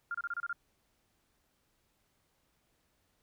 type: tone bursts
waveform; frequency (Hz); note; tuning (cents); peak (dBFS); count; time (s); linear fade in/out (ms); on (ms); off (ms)
sine; 1400; F6; +4; -33; 7; 0.11-0.529; 2; 35; 29
effects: pink hiss -75 dBFS RMS until 3.22 s